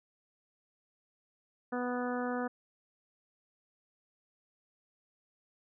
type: harmonic tone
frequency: 246.9 Hz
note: B3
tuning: in tune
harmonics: 1 / 2 / 3 / 4 / 5 / 6 / 7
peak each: -35 / -37 / -40 / -45 / -43 / -43 / -48 dBFS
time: 1.72-2.48 s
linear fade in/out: 10 ms
effects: none